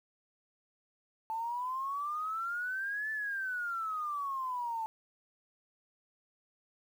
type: exponential two-way sweep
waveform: sine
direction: up then down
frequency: 878 to 1760 to 878 Hz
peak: -33 dBFS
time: 1.3-4.86 s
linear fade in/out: 0 ms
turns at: 3.11 s
effects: 10-bit